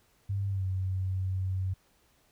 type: tone with pitch glide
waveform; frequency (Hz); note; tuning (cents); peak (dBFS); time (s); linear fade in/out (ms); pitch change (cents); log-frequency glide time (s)
sine; 99 to 93.98; G2 to F#2; +18 to +28; -28; 0.29-1.74; 10; -90; 0.49-0.65
effects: pink hiss -67 dBFS RMS until 2.31 s